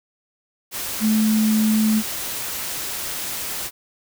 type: tone in noise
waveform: sine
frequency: 217.3 Hz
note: A3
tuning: 21 cents flat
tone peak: -15 dBFS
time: 1-2.03 s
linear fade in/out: 50 ms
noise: white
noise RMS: -28 dBFS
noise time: 0.71-3.71 s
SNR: +10 dB
effects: none